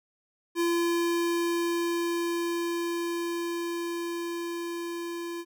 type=tone with level ramp; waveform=square; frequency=341.4 Hz; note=F4; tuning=39 cents flat; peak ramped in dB=-24 to -34 dBFS; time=0.55-5.45 s; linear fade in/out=50 ms; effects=none